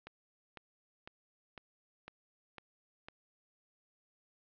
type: click train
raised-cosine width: 0.3 ms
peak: -30 dBFS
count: 7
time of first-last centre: 0.07-3.085 s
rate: 1.99 Hz
effects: low-pass 4000 Hz 12 dB/octave